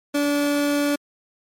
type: tone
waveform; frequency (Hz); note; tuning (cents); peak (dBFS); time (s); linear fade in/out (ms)
30% pulse; 288.8; D4; -29; -16; 0.14-0.96; 10
effects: MP3 64 kbps